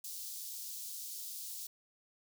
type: high-pass noise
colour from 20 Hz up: white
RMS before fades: -44 dBFS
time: 0.04-1.67 s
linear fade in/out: 5 ms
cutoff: 4100 Hz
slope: 24 dB/octave
effects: none